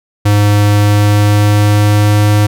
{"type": "tone with pitch glide", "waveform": "square", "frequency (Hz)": [103.3, 104.44], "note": ["G#2", "G#2"], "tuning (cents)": [-9, 10], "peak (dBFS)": -7, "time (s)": [0.25, 2.47], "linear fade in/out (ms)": 10, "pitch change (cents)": 19, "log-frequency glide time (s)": [0.69, 2.36], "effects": []}